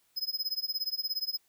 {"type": "tone with tremolo", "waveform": "square", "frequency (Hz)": 5070, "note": "D#8", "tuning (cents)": 32, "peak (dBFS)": -28, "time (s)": [0.16, 1.38], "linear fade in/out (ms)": 20, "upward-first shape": "sine", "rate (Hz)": 17, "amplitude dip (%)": 95, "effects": ["white hiss -70 dBFS RMS until 1.48 s"]}